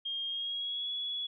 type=tone with pitch glide; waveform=sine; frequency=3225 to 3381 Hz; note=G7 to G#7; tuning=+48 to +30 cents; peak=-33 dBFS; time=0.05-1.27 s; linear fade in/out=10 ms; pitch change=+82 cents; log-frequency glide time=0.26-0.9 s; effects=none